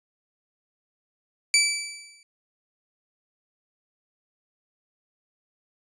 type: tone with exponential decay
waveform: 15% pulse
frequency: 2317 Hz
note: D7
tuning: 24 cents flat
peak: -8 dBFS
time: 1.54-2.23 s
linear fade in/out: 1 ms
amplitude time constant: 150 ms
effects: resampled to 22050 Hz